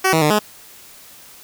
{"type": "tone with pitch steps", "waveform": "10% pulse", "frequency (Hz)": [378.6, 160.6, 150.8, 210.8], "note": ["F#4", "E3", "D3", "G#3"], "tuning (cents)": [40, -45, 46, 26], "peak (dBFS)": -5, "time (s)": [0.04, 0.392], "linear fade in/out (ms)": 10, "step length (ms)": 88, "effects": ["white hiss -43 dBFS RMS until 1.43 s"]}